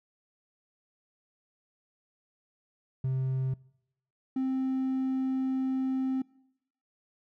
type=tone pair in turn; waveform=triangle; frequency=131.3 / 262.6 Hz; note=C3 / C4; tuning=+6 / +6 cents; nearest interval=octave; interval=1200 cents; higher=second; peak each=-24 dBFS; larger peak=neither; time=3.04-3.54 / 4.36-6.22 s; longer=second; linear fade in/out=5 ms; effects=noise-tail reverb RT60 0.8 s tail -25 dB re dry + tanh soft clip ceiling -20 dBFS